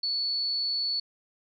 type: tone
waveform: sine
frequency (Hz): 4435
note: C#8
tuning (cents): 0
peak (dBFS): -26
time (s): 0.03-1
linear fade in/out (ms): 5
effects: none